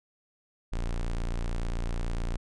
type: tone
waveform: 45% pulse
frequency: 29 Hz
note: A#0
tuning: 8 cents flat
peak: -28 dBFS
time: 0.72-2.37 s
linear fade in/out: 10 ms
effects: resampled to 22050 Hz